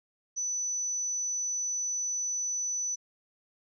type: tone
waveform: sine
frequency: 5980 Hz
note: F#8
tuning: 17 cents sharp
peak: -29 dBFS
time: 0.36-2.96 s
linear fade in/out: 20 ms
effects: none